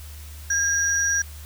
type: tone pair together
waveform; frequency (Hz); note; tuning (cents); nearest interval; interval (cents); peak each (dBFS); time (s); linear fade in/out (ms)
sine; 1619 / 5769; G#6 / F#8; -45 / -45; octave + minor seventh; 2200; -22; 0.5-1.22; 5
effects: added 75 Hz sine -37 dBFS peak until 1.45 s + white hiss -46 dBFS RMS until 1.45 s